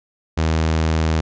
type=tone; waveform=sawtooth; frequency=79.9 Hz; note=D#2; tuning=47 cents sharp; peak=-12 dBFS; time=0.37-1.21 s; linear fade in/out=10 ms; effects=resampled to 16000 Hz